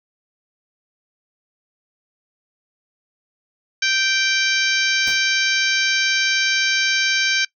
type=harmonic tone; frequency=781 Hz; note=G5; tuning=7 cents flat; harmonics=2 / 3 / 4 / 5 / 6 / 7 / 8; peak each=-21 / -22 / -25 / -26 / -27 / -27 / -29 dBFS; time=3.82-7.45 s; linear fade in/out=5 ms
type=noise with exponential decay; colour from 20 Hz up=pink; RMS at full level=-31 dBFS; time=5.07-5.26 s; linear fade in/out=1 ms; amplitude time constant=41 ms
effects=noise-tail reverb RT60 0.1 s tail -22 dB re dry